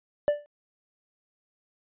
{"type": "tone with exponential decay", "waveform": "triangle", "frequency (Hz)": 587.3, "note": "D5", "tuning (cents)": 0, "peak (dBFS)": -14, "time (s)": [0.28, 0.46], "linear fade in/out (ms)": 0, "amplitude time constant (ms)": 39, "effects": ["tanh soft clip ceiling -10 dBFS", "resampled to 8000 Hz"]}